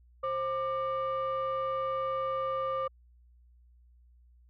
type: tone pair together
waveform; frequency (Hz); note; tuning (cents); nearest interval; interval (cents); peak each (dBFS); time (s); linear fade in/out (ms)
sine; 530 / 1189.8; C5 / D6; +22 / +22; octave + major second; 1400; -30 / -30; 0.23-2.88; 10
effects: tanh soft clip ceiling -26 dBFS + added 60 Hz sine -57 dBFS peak until 4.49 s